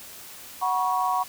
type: chord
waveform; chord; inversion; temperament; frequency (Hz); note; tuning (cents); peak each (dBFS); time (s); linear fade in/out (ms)
sine; F# suspended fourth; none; equal with one note detuned; 740 / 964.6 / 1108.7; F#5 / B5 / C#6; 0 / -41 / 0; -26; 0.61-1.24; 20
effects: white hiss -43 dBFS RMS until 1.28 s